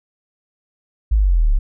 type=exponential sweep; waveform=sine; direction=down; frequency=56.5 to 32.7 Hz; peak=-11 dBFS; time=1.11-1.59 s; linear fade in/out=10 ms; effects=none